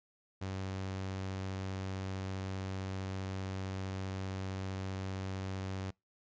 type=tone; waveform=sawtooth; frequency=95.3 Hz; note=G2; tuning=48 cents flat; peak=-33 dBFS; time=0.41-5.91 s; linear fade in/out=10 ms; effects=noise-tail reverb RT60 0.2 s tail -26 dB re dry + resampled to 16000 Hz